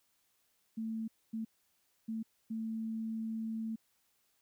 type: tone bursts at uneven times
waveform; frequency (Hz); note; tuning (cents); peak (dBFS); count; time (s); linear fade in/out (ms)
sine; 222.9; A3; +23; -35; 4; 0.77-1.08 / 1.33-1.45 / 2.08-2.23 / 2.5-3.76; 10
effects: white hiss -75 dBFS RMS until 4.41 s